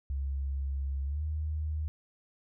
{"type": "tone with pitch glide", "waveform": "sine", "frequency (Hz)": [68.5, 76.89], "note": ["C#2", "D#2"], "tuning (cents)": [-20, -20], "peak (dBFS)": -30, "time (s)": [0.1, 1.88], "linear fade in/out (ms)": 0, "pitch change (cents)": 200, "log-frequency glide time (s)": [1.05, 1.23], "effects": []}